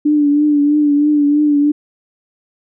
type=tone with vibrato; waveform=sine; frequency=293.8 Hz; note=D4; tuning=1 cent sharp; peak=-9 dBFS; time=0.05-1.72 s; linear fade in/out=10 ms; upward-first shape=triangle; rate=3.1 Hz; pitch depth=46 cents each way; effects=none